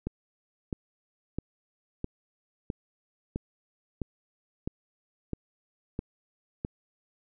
click train, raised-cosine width 3 ms, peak -18 dBFS, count 11, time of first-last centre 0.07-6.649 s, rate 1.52 Hz, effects none

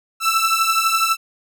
sawtooth beating tone pair, 1321 / 1333 Hz, E6 / E6, +3 / +19 cents, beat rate 12 Hz, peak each -15 dBFS, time 0.2-1.17 s, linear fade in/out 50 ms, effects none

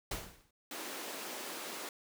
pink noise with exponential decay, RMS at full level -35 dBFS, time 0.11-0.51 s, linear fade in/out 5 ms, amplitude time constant 86 ms
pink high-pass noise, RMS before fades -43 dBFS, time 0.71-1.89 s, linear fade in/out 2 ms, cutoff 270 Hz, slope 24 dB/octave
effects none

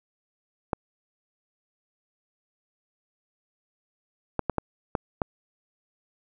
clicks, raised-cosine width 1 ms, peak -10 dBFS, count 6, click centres 0.732 / 4.393 / 4.497 / 4.583 / 4.952 / 5.218 s, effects none

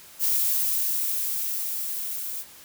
violet noise with level ramp, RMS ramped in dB -22 to -33 dBFS, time 0.19-2.45 s, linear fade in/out 50 ms, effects white hiss -48 dBFS RMS until 2.64 s

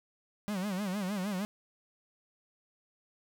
45% pulse tone with vibrato, 195.6 Hz, G3, 4 cents flat, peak -32 dBFS, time 0.48-1.45 s, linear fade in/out 0 ms, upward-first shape sine, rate 6.5 Hz, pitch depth 140 cents each way, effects none

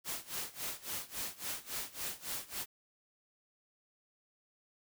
white noise with tremolo, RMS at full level -38 dBFS, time 0.04-2.66 s, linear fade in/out 50 ms, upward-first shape sine, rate 3.6 Hz, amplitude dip 90%, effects none

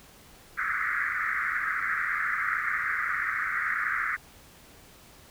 white band-pass noise, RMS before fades -29 dBFS, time 0.57-4.17 s, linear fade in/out 20 ms, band 1200 to 2100 Hz, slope 96 dB/octave, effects pink hiss -53 dBFS RMS until 5.3 s

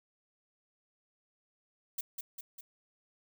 violet noise with echo, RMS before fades -36 dBFS, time 1.98-2.01 s, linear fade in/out 5 ms, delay 200 ms, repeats 3, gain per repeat -4 dB, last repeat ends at 2.61 s, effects none

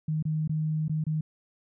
sine tone with dropouts, 155.56 Hz, D#3, in tune, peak -25 dBFS, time 0.08-1.21 s, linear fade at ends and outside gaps 5 ms, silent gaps 0.226-0.252 / 0.477-0.494 / 0.882-0.895 / 1.04-1.066 s, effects none

